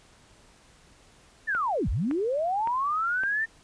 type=linear two-way sweep; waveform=sine; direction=down then up; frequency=1822 to 36.71 to 1822 Hz; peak=-24 dBFS; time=1.47-3.46 s; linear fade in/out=20 ms; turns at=1.89 s
type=click train; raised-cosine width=0.5 ms; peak=-22 dBFS; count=4; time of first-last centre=1.55-3.235 s; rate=1.78 Hz
effects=pink hiss -57 dBFS RMS until 3.63 s + resampled to 22050 Hz